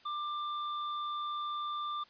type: tone with hard clipping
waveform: sine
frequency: 1187 Hz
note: D6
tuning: 18 cents sharp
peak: -36 dBFS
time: 0.05-2.04 s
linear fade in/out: 10 ms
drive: 18 dB
effects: white hiss -61 dBFS RMS until 2.09 s + resampled to 11025 Hz